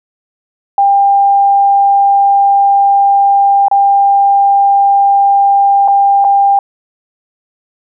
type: tone with dropouts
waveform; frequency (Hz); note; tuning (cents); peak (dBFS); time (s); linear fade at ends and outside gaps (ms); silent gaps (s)
sine; 797; G5; +28; -5; 0.78-6.59; 2; 3.683-3.713 / 5.878-5.882 / 6.243-6.247
effects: none